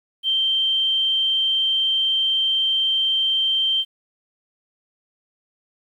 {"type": "tone", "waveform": "sine", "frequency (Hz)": 3136, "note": "G7", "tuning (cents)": 0, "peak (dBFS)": -17, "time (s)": [0.23, 3.85], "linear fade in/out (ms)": 50, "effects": ["9-bit"]}